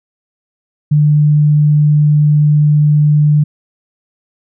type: tone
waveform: sine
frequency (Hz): 149.2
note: D3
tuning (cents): +28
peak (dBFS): -6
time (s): 0.91-3.44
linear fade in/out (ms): 10
effects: none